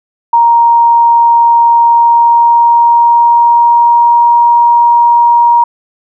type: tone with pitch glide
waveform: sine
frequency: 936 to 945.8 Hz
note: A#5 to A#5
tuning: +7 to +25 cents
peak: -3 dBFS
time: 0.33-5.64 s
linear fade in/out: 5 ms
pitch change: +18 cents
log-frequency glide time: 1.8-4.4 s
effects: none